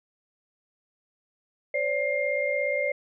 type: tone cluster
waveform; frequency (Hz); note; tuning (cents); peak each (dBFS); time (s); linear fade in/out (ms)
sine; 520 / 577 / 2115; C5 / D5 / C7; -11 / -31 / +18; -30 / -27 / -28; 1.74-2.92; 5
effects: none